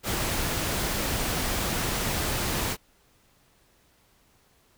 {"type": "noise", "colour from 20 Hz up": "pink", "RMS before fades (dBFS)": -28, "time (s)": [0.03, 2.77], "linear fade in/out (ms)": 50, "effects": ["pink hiss -63 dBFS RMS until 4.77 s"]}